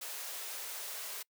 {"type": "high-pass noise", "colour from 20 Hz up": "white", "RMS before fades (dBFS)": -42, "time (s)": [0.01, 1.23], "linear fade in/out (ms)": 10, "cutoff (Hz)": 400, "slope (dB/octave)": 48, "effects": ["noise-tail reverb RT60 0.1 s tail -25 dB re dry"]}